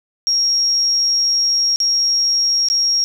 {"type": "tone with dropouts", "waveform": "sine", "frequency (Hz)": 5588, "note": "F8", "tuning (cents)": 0, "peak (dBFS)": -13, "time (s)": [0.27, 3.04], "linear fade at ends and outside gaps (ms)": 0, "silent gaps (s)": [[1.76, 1.802], [2.686, 2.7]], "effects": ["7-bit"]}